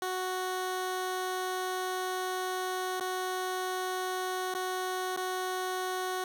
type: tone with dropouts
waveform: 15% pulse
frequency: 370 Hz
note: F#4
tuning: in tune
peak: -25 dBFS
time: 0.02-6.24 s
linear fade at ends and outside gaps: 2 ms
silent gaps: 2.999-3.008 / 4.54-4.549 / 5.164-5.173 s
effects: none